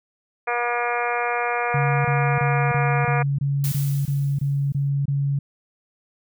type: harmonic tone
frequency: 240 Hz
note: B3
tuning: 49 cents flat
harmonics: 2 / 3 / 4 / 5 / 6 / 7 / 8 / 9 / 10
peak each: -28 / -26 / -30 / -29 / -31 / -31 / -36 / -32 / -31 dBFS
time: 0.47-3.23 s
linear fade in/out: 10 ms
type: tone bursts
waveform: sine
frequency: 140.2 Hz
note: C#3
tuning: 20 cents sharp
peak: -19 dBFS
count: 11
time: 1.74-5.39 s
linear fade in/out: 5 ms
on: 310 ms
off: 24 ms
type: noise with exponential decay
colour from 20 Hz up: blue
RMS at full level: -29 dBFS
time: 3.64-4.89 s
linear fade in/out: 0 ms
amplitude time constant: 270 ms
effects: none